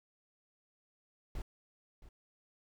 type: noise with echo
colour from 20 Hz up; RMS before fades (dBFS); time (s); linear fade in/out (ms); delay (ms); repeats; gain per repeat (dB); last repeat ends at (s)
brown; -39; 1.35-1.42; 2; 670; 1; -15; 2.09
effects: none